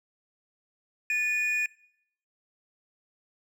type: tone pair together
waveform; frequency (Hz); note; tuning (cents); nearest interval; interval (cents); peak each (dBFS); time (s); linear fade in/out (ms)
triangle; 1755 / 2457; A6 / D#7; -5 / -22; tritone; 583; -32 / -23; 1.1-1.66; 2
effects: noise-tail reverb RT60 0.7 s tail -22 dB re dry